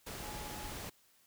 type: tone in noise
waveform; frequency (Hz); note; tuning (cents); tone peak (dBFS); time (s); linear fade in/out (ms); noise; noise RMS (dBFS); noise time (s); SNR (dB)
sine; 843; G#5; +26; -49; 0.22-0.73; 10; pink; -44; 0.06-0.9; -8
effects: white hiss -68 dBFS RMS until 1.26 s